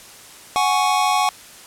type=chord; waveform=square; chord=F# suspended second; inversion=none; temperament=just; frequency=740 / 832.5 / 1110 Hz; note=F#5 / G#5 / C#6; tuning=0 / +4 / +2 cents; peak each=-21 dBFS; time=0.56-1.29 s; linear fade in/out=0 ms; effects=white hiss -42 dBFS RMS until 1.66 s + low-pass 11000 Hz 12 dB/octave